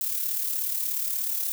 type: noise with amplitude modulation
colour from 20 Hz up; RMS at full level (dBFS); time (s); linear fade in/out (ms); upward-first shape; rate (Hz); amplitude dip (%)
violet; -26; 0.01-1.52; 0; sine; 36.7; 50
effects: none